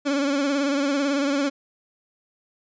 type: tone with vibrato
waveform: 30% pulse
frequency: 280.9 Hz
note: C#4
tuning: 23 cents sharp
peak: -18 dBFS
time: 0.05-1.5 s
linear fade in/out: 20 ms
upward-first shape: sine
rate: 18 Hz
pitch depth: 61 cents each way
effects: resampled to 16000 Hz